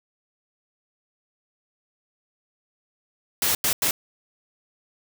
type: noise bursts at uneven times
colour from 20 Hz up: white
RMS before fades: -22 dBFS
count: 3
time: 3.42-3.55 / 3.64-3.73 / 3.82-3.91 s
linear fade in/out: 2 ms
effects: none